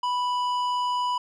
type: tone with tanh clipping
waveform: sine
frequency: 987.8 Hz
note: B5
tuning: in tune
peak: -25 dBFS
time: 0.03-1.18 s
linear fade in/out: 5 ms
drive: 11 dB
effects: none